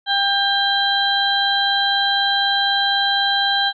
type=harmonic tone; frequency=796 Hz; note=G5; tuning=26 cents sharp; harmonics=1 / 2 / 4 / 5; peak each=-21 / -21 / -21 / -21 dBFS; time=0.06-3.73 s; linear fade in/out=50 ms; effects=none